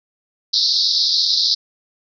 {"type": "band-pass noise", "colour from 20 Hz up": "pink", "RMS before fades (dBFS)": -17, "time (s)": [0.53, 1.55], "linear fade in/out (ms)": 10, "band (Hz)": [3800, 5300], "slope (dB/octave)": 96, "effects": []}